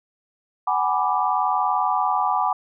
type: chord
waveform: sine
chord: G# half-diminished seventh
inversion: third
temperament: equal with one note detuned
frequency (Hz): 750.3 / 830.6 / 987.8 / 1174.7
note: F#5 / G#5 / B5 / D6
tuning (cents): +24 / 0 / 0 / 0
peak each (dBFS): -24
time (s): 0.67-2.53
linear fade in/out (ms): 5
effects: none